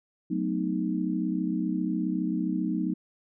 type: chord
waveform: sine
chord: B dominant seventh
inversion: second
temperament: equal with one note detuned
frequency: 185 / 220 / 252.3 / 311.1 Hz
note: F#3 / A3 / B3 / D#4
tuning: 0 / 0 / +37 / 0 cents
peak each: -30 / -33 / -32 / -30 dBFS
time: 0.3-2.94 s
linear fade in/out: 10 ms
effects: none